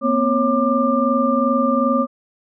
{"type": "tone cluster", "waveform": "sine", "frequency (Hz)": [235.3, 257.9, 550, 1191], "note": ["A#3", "C4", "C#5", "D6"], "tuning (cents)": [16, -25, -14, 24], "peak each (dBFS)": -20, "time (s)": [0.01, 2.07], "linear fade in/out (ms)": 50, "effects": []}